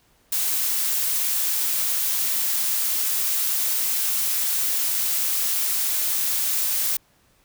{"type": "noise", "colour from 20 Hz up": "blue", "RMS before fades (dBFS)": -23, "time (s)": [0.32, 6.97], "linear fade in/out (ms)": 5, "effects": ["pink hiss -61 dBFS RMS until 7.44 s"]}